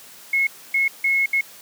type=tone bursts at uneven times; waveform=sine; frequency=2176 Hz; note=C#7; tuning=33 cents flat; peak=-16 dBFS; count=4; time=0.33-0.47 / 0.74-0.88 / 1.04-1.26 / 1.33-1.41 s; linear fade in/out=5 ms; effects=white hiss -44 dBFS RMS until 1.61 s + high-pass 150 Hz 12 dB/octave